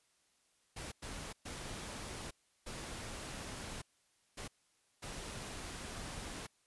pink noise bursts at uneven times, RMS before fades -45 dBFS, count 6, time 0.76-0.92 / 1.02-1.33 / 1.45-2.31 / 2.66-3.82 / 4.37-4.48 / 5.02-6.47 s, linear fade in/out 10 ms, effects white hiss -74 dBFS RMS until 6.66 s + resampled to 24000 Hz

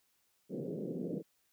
pink band-pass noise, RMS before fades -39 dBFS, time 0.49-1.23 s, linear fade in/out 50 ms, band 150 to 520 Hz, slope 48 dB/octave, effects white hiss -75 dBFS RMS until 1.52 s

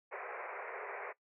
pink band-pass noise, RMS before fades -44 dBFS, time 0.11-1.13 s, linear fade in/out 20 ms, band 390 to 2400 Hz, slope 96 dB/octave, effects noise-tail reverb RT60 0.1 s tail -18 dB re dry

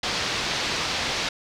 white low-pass noise, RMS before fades -27 dBFS, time 0.03-1.29 s, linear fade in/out 5 ms, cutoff 5100 Hz, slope 24 dB/octave, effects none

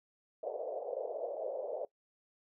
pink band-pass noise, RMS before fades -39 dBFS, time 0.43-1.85 s, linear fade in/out 2 ms, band 480 to 650 Hz, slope 48 dB/octave, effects noise-tail reverb RT60 0.1 s tail -21 dB re dry

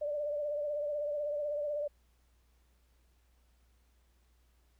sine tone with vibrato, 589 Hz, D5, 5 cents sharp, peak -32 dBFS, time 0.01-1.88 s, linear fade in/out 10 ms, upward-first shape triangle, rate 16 Hz, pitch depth 54 cents each way, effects added 60 Hz sine -66 dBFS peak until 4.79 s + pink hiss -75 dBFS RMS until 4.79 s

